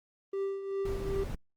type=tone with tremolo; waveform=triangle; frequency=392 Hz; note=G4; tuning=in tune; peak=-27 dBFS; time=0.33-1.24 s; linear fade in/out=5 ms; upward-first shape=triangle; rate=2.6 Hz; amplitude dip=65%
type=noise; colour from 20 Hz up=brown; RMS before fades=-36 dBFS; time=0.85-1.35 s; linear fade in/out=5 ms
effects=Opus 24 kbps